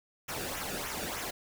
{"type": "noise with flanger", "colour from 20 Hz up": "pink", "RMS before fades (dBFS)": -37, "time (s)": [0.28, 1.31], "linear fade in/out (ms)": 10, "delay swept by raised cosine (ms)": [0.22, 0.98], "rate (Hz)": 3.3, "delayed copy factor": -0.65, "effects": []}